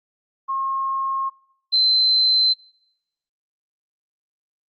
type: tone pair in turn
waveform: sine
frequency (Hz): 1077 / 4078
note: C6 / C8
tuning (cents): +50 / -45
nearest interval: octave + major seventh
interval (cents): 2305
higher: second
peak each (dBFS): -21 / -14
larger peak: second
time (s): 0.48-1.3 / 1.72-2.54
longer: neither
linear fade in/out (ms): 20
effects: noise-tail reverb RT60 0.8 s tail -23 dB re dry + Opus 32 kbps